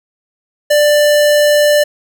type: tone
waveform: square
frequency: 591 Hz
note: D5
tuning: 11 cents sharp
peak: -8 dBFS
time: 0.7-1.84 s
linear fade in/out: 10 ms
effects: none